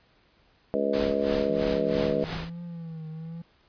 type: harmonic tone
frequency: 70 Hz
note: C#2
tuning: 18 cents sharp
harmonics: 3 / 4 / 5 / 6 / 7 / 8 / 9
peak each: -32 / -32 / -36 / -32 / -27 / -36 / -30 dBFS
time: 0.74-2.24 s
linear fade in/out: 0 ms
type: noise with tremolo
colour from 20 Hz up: pink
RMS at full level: -33 dBFS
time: 0.93-2.5 s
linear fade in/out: 5 ms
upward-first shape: sine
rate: 3 Hz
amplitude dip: 85%
type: tone with vibrato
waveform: triangle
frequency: 164.81 Hz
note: E3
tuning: in tune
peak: -33 dBFS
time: 1.49-3.42 s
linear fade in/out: 5 ms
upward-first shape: triangle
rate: 1.1 Hz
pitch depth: 90 cents each way
effects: pink hiss -63 dBFS RMS until 3.68 s + resampled to 11025 Hz